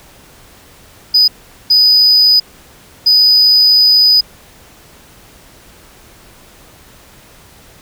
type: tone bursts at uneven times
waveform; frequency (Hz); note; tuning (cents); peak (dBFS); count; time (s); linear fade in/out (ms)
sine; 4978; D#8; 0; -3; 3; 1.14-1.28 / 1.7-2.4 / 3.06-4.21; 10
effects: tanh soft clip ceiling -4 dBFS + pink hiss -42 dBFS RMS until 7.81 s